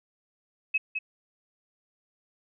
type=tone with echo; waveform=sine; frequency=2568 Hz; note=E7; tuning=46 cents flat; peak=-21 dBFS; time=0.74-0.78 s; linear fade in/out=10 ms; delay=210 ms; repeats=1; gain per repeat=-6 dB; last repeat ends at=0.99 s; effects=none